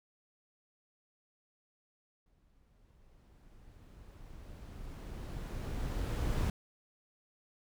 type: noise with exponential growth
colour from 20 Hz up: brown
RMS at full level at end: -30 dBFS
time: 2.26-6.5 s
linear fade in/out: 2 ms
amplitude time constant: 920 ms
effects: none